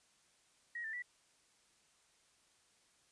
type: tone with pitch steps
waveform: sine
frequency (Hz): 1894 / 1780 / 1956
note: A#6 / A6 / B6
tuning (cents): +27 / +20 / -17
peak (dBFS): -40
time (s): 0.75-1.023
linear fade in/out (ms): 5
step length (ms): 91
effects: white hiss -71 dBFS RMS until 3.11 s + resampled to 22050 Hz